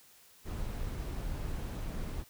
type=noise; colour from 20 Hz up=brown; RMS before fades=-37 dBFS; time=0.44-2.25 s; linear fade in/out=50 ms; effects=white hiss -60 dBFS RMS until 2.29 s